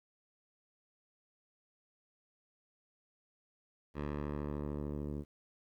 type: tone with low-pass filter sweep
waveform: 10% pulse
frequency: 73.42 Hz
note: D2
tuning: in tune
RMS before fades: -39 dBFS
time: 3.94-5.25 s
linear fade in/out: 50 ms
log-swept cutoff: 2300 to 380 Hz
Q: 0.71
effects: 11-bit